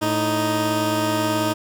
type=tone pair together; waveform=15% pulse; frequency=110 / 311.4 Hz; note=A2 / D#4; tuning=0 / +2 cents; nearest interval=octave + tritone; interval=1802 cents; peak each=-19 / -14 dBFS; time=0.01-1.54 s; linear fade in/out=20 ms; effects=none